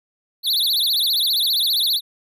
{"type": "tone with vibrato", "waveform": "square", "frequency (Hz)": 3951, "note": "B7", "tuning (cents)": 0, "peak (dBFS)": -17, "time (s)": [0.43, 2.01], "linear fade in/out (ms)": 50, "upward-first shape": "triangle", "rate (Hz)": 15, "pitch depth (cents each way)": 290, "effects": []}